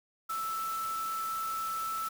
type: tone in noise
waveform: sine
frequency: 1319 Hz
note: E6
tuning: 1 cent sharp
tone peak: -32 dBFS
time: 0.29-2.09 s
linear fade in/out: 10 ms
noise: white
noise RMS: -44 dBFS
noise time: 0.29-2.09 s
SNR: +9 dB
effects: none